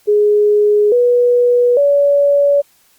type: tone with pitch steps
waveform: sine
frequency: 416.8 / 487.1 / 569.4 Hz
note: G#4 / B4 / C#5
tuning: +6 / -24 / +46 cents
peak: -8 dBFS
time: 0.07-2.62 s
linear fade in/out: 20 ms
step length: 850 ms
effects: white hiss -53 dBFS RMS until 2.98 s + Opus 48 kbps